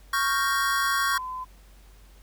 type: chord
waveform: square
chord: G half-diminished seventh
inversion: second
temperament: equal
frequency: 1108.7 / 1396.9 / 1568 / 1864.7 Hz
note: Db6 / F6 / G6 / Bb6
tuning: 0 / 0 / 0 / 0 cents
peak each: -26 / -31 / -29 / -32 dBFS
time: 0.13-1.18 s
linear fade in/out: 5 ms
type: tone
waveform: sine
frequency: 1020 Hz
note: C6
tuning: 44 cents flat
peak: -31 dBFS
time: 1.12-1.45 s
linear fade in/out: 20 ms
effects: added 48 Hz sine -49 dBFS peak until 2.22 s + pink hiss -58 dBFS RMS until 2.22 s